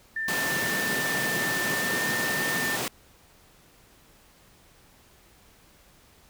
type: tone with pitch glide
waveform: sine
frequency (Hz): 1785 to 1800.5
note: A6 to A6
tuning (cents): +24 to +39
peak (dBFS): -27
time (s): 0.16-2.76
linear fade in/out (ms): 5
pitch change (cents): +15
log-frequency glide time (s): 1.66-2.01
type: high-pass noise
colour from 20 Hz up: pink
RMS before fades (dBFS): -30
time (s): 0.28-2.88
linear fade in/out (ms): 2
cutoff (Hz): 140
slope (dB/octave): 24
effects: pink hiss -57 dBFS RMS until 6.29 s

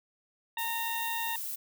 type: harmonic tone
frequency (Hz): 920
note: A#5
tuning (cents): -23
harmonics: 1 / 2 / 3 / 4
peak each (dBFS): -35 / -38 / -40 / -41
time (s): 0.57-1.36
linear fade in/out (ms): 2
type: noise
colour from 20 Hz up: violet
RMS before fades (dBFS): -37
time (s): 0.58-1.56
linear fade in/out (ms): 10
effects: none

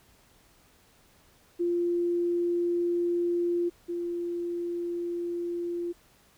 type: tone pair in turn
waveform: sine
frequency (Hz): 347.2 / 346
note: F4 / F4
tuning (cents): -10 / -16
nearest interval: unison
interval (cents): 6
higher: first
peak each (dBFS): -24 / -29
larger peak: first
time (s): 1.59-3.7 / 3.88-5.93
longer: first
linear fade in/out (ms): 20
effects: pink hiss -61 dBFS RMS until 6.37 s

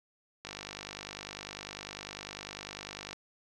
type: click train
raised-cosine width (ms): 0.2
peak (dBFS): -22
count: 135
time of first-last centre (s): 0.45-3.13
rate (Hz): 50
effects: none

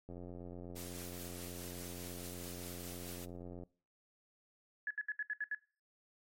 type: click train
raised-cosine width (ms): 2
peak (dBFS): -35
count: 314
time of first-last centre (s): 0.09-3.635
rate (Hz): 88.3
type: noise with tremolo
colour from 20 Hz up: white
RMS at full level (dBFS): -48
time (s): 0.75-3.26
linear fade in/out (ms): 20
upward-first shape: triangle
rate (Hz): 4.8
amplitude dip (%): 30
type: tone bursts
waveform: sine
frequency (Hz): 1700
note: G#6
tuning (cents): +40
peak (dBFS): -34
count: 7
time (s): 4.87-5.548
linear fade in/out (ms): 2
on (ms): 36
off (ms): 71
effects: noise-tail reverb RT60 0.4 s tail -22 dB re dry + MP3 64 kbps

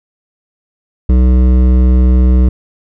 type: tone with hard clipping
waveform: triangle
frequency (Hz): 62.8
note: B1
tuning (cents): +30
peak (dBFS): -7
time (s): 1.09-2.49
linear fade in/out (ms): 5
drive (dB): 16
effects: none

